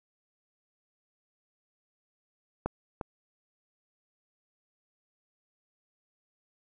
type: clicks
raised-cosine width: 1 ms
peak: -15 / -20 dBFS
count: 2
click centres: 2.66 / 3.012 s
effects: none